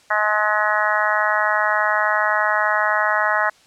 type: harmonic tone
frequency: 211.7 Hz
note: G#3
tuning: 33 cents sharp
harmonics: 3 / 4 / 5 / 6 / 7 / 8 / 9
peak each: -24 / -24 / -24 / -24 / -24 / -24 / -24 dBFS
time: 0.1-3.5 s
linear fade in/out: 10 ms
effects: white hiss -53 dBFS RMS until 3.66 s + low-pass 7000 Hz 12 dB/octave